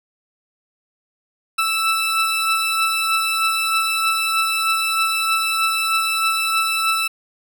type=beating tone pair; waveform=20% pulse; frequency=1318.5 / 1321.7 Hz; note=E6 / E6; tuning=0 / +4 cents; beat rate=3.2 Hz; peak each=-13 / -20 dBFS; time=1.58-7.08 s; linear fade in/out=10 ms; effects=none